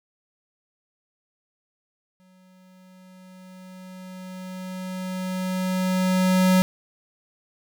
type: tone with exponential growth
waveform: square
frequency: 185.3 Hz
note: F#3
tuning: 3 cents sharp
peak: -15 dBFS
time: 2.2-6.62 s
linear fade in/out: 0 ms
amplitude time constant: 960 ms
effects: none